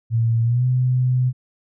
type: tone with pitch glide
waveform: sine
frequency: 114.9 to 126.76 Hz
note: A#2 to B2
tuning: -25 to +46 cents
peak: -15 dBFS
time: 0.1-1.33 s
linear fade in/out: 50 ms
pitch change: +171 cents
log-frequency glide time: 0.43-0.65 s
effects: none